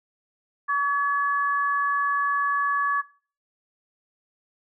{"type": "tone pair together", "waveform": "sine", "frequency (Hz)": [1137.1, 1700], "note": ["C#6", "G#6"], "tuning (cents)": [44, 40], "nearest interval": "perfect fifth", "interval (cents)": 696, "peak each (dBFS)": [-22, -25], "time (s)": [0.68, 3.02], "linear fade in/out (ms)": 20, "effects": ["noise-tail reverb RT60 0.4 s tail -18 dB re dry"]}